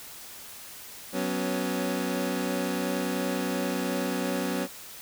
25% pulse chord, F# suspended fourth, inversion none, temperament equal with one note detuned, 185.75 / 246.9 / 277.2 Hz, F#3 / B3 / C#4, +7 / 0 / 0 cents, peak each -28 dBFS, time 1.12-4.68 s, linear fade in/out 50 ms, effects white hiss -44 dBFS RMS until 5.01 s

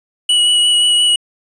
square tone with vibrato, 2930 Hz, F#7, 18 cents flat, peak -10 dBFS, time 0.29-1.16 s, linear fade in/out 5 ms, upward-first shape sine, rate 5.7 Hz, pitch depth 14 cents each way, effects resampled to 22050 Hz

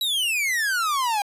45% pulse exponential sweep, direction down, 3951 to 794 Hz, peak -21 dBFS, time 0.01-1.22 s, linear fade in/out 2 ms, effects resampled to 32000 Hz

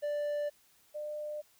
triangle / sine tone pair in turn, 587.3 / 599.6 Hz, D5 / D5, 0 / +36 cents, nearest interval unison, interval 36 cents, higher second, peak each -29 / -36 dBFS, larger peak first, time 0.02-0.5 / 0.94-1.42 s, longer neither, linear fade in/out 20 ms, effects white hiss -66 dBFS RMS until 1.59 s

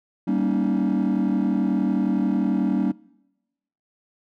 triangle chord, Eb dominant seventh, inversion first, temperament just, 194.45 / 233.3 / 280 / 311.1 Hz, G3 / Bb3 / Db4 / Eb4, -14 / +2 / +18 / 0 cents, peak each -21 / -22 / -22 / -25 dBFS, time 0.27-2.92 s, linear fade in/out 10 ms, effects noise-tail reverb RT60 1.0 s tail -25 dB re dry + tanh soft clip ceiling -12 dBFS

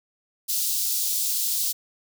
white high-pass noise, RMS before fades -25 dBFS, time 0.48-1.73 s, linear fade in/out 20 ms, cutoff 3900 Hz, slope 24 dB/octave, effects none

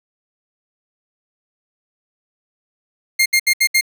sawtooth tone bursts, 2120 Hz, C7, 22 cents sharp, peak -8 dBFS, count 5, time 3.19-3.811 s, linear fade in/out 10 ms, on 69 ms, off 69 ms, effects none

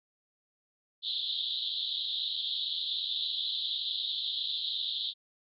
pink band-pass noise, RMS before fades -34 dBFS, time 1.02-5.14 s, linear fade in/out 50 ms, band 3300 to 4100 Hz, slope 96 dB/octave, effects none

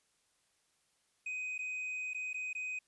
triangle tone with dropouts, 2507 Hz, D#7, 12 cents sharp, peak -35 dBFS, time 1.26-2.79 s, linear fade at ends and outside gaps 5 ms, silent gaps 1.58-1.589 / 2.135-2.145 / 2.332-2.342 / 2.531-2.55 s, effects white hiss -75 dBFS RMS until 2.87 s + resampled to 24000 Hz

